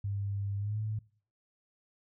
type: tone with pitch glide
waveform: sine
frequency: 100 to 107.8 Hz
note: G2 to A2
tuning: +35 to -35 cents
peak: -31 dBFS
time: 0.04-0.99 s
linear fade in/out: 5 ms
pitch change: +130 cents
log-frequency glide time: 0.58-0.78 s
effects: noise-tail reverb RT60 0.5 s tail -23 dB re dry